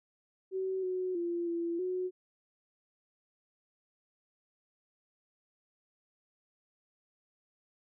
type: tone with pitch steps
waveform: sine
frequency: 378.6 / 368.7 / 344 / 339 / 366.8 Hz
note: F#4 / F#4 / F4 / E4 / F#4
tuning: +40 / -6 / -26 / +49 / -15 cents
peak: -31 dBFS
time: 0.51-2.11 s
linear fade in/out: 50 ms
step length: 320 ms
effects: none

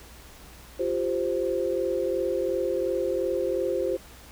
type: chord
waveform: sine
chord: F suspended second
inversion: none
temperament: equal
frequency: 349.2 / 392 / 523.3 Hz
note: F4 / G4 / C5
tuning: 0 / 0 / 0 cents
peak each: -29 / -29 / -27 dBFS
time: 0.79-3.97 s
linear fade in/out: 10 ms
effects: added 60 Hz sine -49 dBFS peak until 4.31 s + pink hiss -49 dBFS RMS until 4.31 s

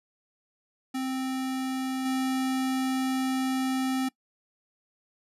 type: tone with level steps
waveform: square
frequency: 261.6 Hz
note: C4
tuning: in tune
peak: -29 / -26 dBFS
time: 0.94-4.09 s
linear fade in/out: 10 ms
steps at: 2.05 s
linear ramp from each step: 10 ms
effects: noise-tail reverb RT60 0.1 s tail -22 dB re dry + resampled to 32000 Hz

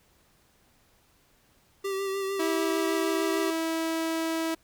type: tone with vibrato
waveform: square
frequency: 390 Hz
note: G4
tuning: 9 cents flat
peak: -29 dBFS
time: 1.84-3.51 s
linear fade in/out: 10 ms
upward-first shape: sine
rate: 6.6 Hz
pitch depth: 25 cents each way
type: tone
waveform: sawtooth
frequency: 325.4 Hz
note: E4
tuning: 22 cents flat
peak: -23 dBFS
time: 2.39-4.55 s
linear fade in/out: 10 ms
effects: pink hiss -64 dBFS RMS until 4.63 s

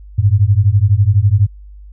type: beating tone pair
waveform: sine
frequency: 95.8 / 107.8 Hz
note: G2 / A2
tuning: -39 / -35 cents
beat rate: 12 Hz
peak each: -11 dBFS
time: 0.18-1.47 s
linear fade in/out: 10 ms
effects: added 50 Hz sine -33 dBFS peak until 1.92 s

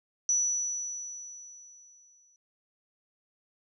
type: tone with exponential decay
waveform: sine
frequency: 5920 Hz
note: F#8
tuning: in tune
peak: -22 dBFS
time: 0.29-2.36 s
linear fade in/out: 1 ms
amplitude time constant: 450 ms
effects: none

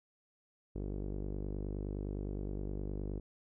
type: tone with low-pass filter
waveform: sawtooth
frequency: 49.66 Hz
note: G1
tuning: 23 cents sharp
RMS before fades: -39 dBFS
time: 0.75-3.2 s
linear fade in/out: 10 ms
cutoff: 390 Hz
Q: 2.2
effects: none

